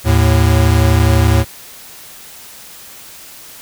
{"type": "tone pair together", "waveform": "square", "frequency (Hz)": [78.05, 110], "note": ["D#2", "A2"], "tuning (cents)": [6, 0], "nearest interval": "tritone", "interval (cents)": 594, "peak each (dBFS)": -12, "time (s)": [0.04, 1.45], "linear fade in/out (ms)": 50, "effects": ["white hiss -36 dBFS RMS until 3.61 s"]}